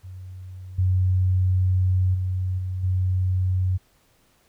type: tone with level steps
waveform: sine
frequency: 92.5 Hz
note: F#2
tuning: in tune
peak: -35 / -17 / -22 / -25 / -19 dBFS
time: 0.03-3.78 s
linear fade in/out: 20 ms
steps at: 0.78 / 2.14 / 2.58 / 2.83 s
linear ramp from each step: 10 ms
effects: pink hiss -62 dBFS RMS until 4.48 s